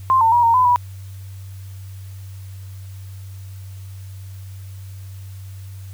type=tone with pitch steps; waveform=sine; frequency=1048 / 903 / 958 / 923 / 1008 / 976 Hz; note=C6 / A5 / A#5 / A#5 / B5 / B5; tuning=+2 / +45 / +47 / -17 / +35 / -21 cents; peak=-11 dBFS; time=0.1-0.76 s; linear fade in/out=0 ms; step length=110 ms; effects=added 96 Hz sine -32 dBFS peak until 5.93 s + white hiss -50 dBFS RMS until 5.93 s